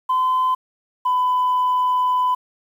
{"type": "tone pair in turn", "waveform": "sine", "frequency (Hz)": [1023, 1002.5], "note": ["C6", "B5"], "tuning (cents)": [-39, 26], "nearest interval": "unison", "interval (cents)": 35, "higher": "first", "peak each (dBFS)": -14, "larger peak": "neither", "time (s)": [[0.09, 0.55], [1.05, 2.35]], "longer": "second", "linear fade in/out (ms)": 10, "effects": ["tanh soft clip ceiling -13 dBFS", "8-bit"]}